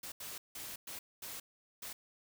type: noise bursts at uneven times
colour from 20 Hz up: white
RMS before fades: -45 dBFS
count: 6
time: 0.03-0.12 / 0.2-0.38 / 0.55-0.76 / 0.87-0.99 / 1.22-1.4 / 1.82-1.93 s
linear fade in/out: 5 ms
effects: none